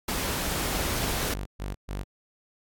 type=noise; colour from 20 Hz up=pink; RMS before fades=-29 dBFS; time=0.08-1.34 s; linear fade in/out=5 ms
type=tone bursts; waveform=sawtooth; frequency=49 Hz; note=G1; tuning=in tune; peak=-27 dBFS; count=5; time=0.72-2.04 s; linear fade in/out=20 ms; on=160 ms; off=130 ms
effects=AAC 64 kbps